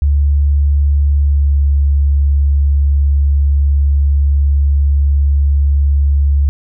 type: tone with pitch glide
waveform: sine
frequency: 71.6 to 70.7 Hz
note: D2 to C#2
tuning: -43 to +35 cents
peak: -8 dBFS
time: 0.02-6.49 s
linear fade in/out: 0 ms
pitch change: -22 cents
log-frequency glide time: 1.18-1.55 s
effects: none